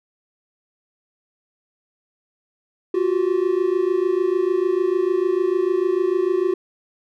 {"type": "tone pair together", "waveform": "triangle", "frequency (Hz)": [353.3, 380], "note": ["F4", "F#4"], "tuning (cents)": [20, 46], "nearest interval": "minor second", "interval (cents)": 126, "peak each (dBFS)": -18, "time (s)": [2.94, 6.54], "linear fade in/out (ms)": 5, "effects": []}